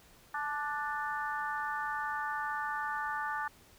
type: harmonic tone with a mistuned harmonic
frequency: 295.1 Hz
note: D4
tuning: 8 cents sharp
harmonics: 3 / 4 / 5 / 6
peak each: -37 / -38 / -39 / -40 dBFS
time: 0.34-3.48 s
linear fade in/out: 5 ms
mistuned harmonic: 3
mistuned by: -27 cents
effects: pink hiss -60 dBFS RMS until 3.78 s